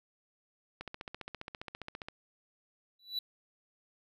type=click train; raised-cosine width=0.3 ms; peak=-25 dBFS; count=20; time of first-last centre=0.81-2.085 s; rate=14.9 Hz
type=tone with exponential growth; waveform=triangle; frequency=3951 Hz; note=B7; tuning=in tune; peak=-28 dBFS; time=2.99-3.19 s; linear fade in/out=5 ms; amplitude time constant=43 ms
effects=none